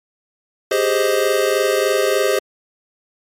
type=chord; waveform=square; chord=Ab major seventh; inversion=third; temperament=equal; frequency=392 / 415.3 / 523.3 / 622.3 Hz; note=G4 / Ab4 / C5 / Eb5; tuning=0 / 0 / 0 / 0 cents; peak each=-21 / -21 / -20 / -22 dBFS; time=0.71-2.39 s; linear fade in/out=5 ms; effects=MP3 64 kbps